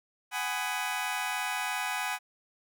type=chord; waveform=20% pulse; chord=G# minor seventh; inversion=third; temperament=just; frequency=747.5 / 830.6 / 996.7 / 1245.9 Hz; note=F#5 / G#5 / B5 / D#6; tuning=+17 / 0 / +16 / +2 cents; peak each=-31 / -30 / -32 / -34 dBFS; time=0.31-2.19 s; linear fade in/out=50 ms; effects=none